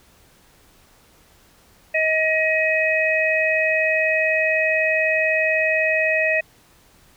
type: harmonic tone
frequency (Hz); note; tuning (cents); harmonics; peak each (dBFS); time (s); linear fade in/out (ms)
632; D#5; +27; 1 / 3 / 4; -21 / -21 / -21; 1.94-6.41; 10
effects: pink hiss -54 dBFS RMS until 7.16 s